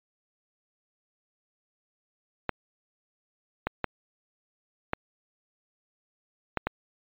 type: clicks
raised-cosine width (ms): 0.5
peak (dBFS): -11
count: 6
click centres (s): 2.493 / 3.67 / 3.843 / 4.934 / 6.573 / 6.67
effects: resampled to 8000 Hz